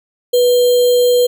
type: tone with sample-and-hold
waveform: sine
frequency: 490.3 Hz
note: B4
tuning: 13 cents flat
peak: -8 dBFS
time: 0.33-1.27 s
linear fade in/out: 10 ms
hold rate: 3675 Hz
effects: none